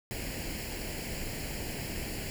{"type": "noise with comb filter", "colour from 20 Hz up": "pink", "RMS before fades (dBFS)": -37, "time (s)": [0.11, 2.3], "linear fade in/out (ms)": 0, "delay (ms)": 0.41, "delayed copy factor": 0.7, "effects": []}